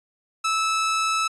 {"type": "tone", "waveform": "sawtooth", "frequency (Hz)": 1308, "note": "E6", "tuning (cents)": -14, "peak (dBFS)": -17, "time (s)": [0.44, 1.28], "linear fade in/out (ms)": 10, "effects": ["resampled to 22050 Hz"]}